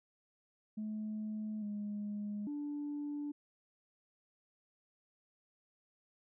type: tone with pitch steps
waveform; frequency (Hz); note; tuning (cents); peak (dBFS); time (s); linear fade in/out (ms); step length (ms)
sine; 214.6 / 207 / 292; A3 / G#3 / D4; -43 / -5 / -10; -36; 0.77-3.32; 10; 850
effects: tanh soft clip ceiling -34 dBFS